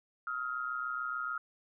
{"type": "tone pair together", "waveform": "sine", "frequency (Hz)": [1273.2, 1400], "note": ["D#6", "F6"], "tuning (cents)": [39, 4], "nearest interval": "major second", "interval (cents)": 165, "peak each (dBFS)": [-37, -36], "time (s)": [0.27, 1.38], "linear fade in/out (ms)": 2, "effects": []}